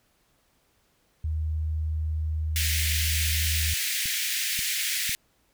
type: tone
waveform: sine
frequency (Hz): 78.2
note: D#2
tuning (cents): +9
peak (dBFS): -25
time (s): 1.24-3.74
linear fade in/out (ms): 5
type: high-pass noise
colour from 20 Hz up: pink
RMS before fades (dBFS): -28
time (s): 2.56-5.15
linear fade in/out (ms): 0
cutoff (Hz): 1800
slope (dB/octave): 48
type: clicks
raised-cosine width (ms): 5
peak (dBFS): -28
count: 3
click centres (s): 4.057 / 4.591 / 5.094
effects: pink hiss -67 dBFS RMS until 5.53 s